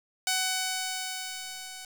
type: tone with level ramp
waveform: 5% pulse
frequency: 750 Hz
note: F#5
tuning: 23 cents sharp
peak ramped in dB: -13 to -29 dBFS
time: 0.27-1.85 s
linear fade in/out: 2 ms
effects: 8-bit